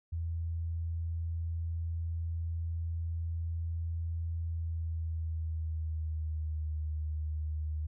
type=tone with pitch glide; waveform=sine; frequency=83 to 77 Hz; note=E2 to D#2; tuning=+12 to -17 cents; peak=-32 dBFS; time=0.12-7.87 s; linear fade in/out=10 ms; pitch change=-129 cents; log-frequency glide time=4.41-6.79 s; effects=none